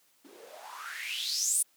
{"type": "noise with band-pass filter sweep", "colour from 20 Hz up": "blue", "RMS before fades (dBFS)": -34, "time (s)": [0.24, 1.63], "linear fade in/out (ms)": 10, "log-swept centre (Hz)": [280, 10000], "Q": 7.8, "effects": ["white hiss -67 dBFS RMS until 1.76 s", "high-pass 150 Hz 12 dB/octave"]}